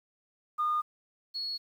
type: tone pair in turn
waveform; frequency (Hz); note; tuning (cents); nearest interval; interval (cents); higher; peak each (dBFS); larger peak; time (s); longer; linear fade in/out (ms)
sine; 1220 / 4348; D#6 / C#8; -34 / -34; octave + minor seventh; 2200; second; -25 / -32; first; 0.58-0.82 / 1.34-1.58; neither; 20
effects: tanh soft clip ceiling -21 dBFS + 10-bit